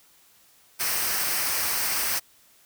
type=noise with comb filter; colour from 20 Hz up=white; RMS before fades=-26 dBFS; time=0.79-2.2 s; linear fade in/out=20 ms; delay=0.28 ms; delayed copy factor=-0.5; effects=white hiss -58 dBFS RMS until 2.65 s